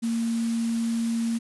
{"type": "tone in noise", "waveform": "sine", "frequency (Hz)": 230, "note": "A#3", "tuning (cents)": -23, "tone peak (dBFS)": -23, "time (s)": [0.02, 1.39], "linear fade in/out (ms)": 20, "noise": "white", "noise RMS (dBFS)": -40, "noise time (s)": [0.02, 1.39], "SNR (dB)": 14, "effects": ["resampled to 24000 Hz"]}